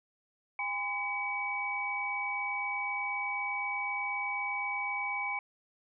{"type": "tone cluster", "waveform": "sine", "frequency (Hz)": [809, 1022, 2272], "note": ["G#5", "C6", "C#7"], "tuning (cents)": [-46, -41, 42], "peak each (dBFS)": [-38, -39, -33], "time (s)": [0.59, 5.39], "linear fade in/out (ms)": 2, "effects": []}